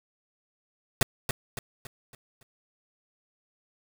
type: noise with echo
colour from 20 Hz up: pink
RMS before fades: -21 dBFS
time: 1.01-1.03 s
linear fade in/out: 2 ms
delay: 280 ms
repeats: 5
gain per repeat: -7 dB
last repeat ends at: 2.43 s
effects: none